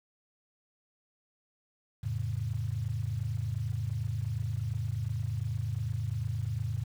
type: chord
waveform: sine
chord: F augmented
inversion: none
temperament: equal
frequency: 87.31 / 110 / 138.59 Hz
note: F2 / A2 / C#3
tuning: 0 / 0 / 0 cents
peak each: -37 / -32 / -37 dBFS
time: 2.03-6.84 s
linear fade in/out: 10 ms
effects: 9-bit